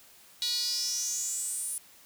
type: tone with high-pass filter sweep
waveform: sawtooth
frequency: 484.8 Hz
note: B4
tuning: 32 cents flat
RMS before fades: -32 dBFS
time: 0.42-1.78 s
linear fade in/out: 0 ms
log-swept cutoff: 4000 to 10000 Hz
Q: 7.3
effects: white hiss -56 dBFS RMS until 2.05 s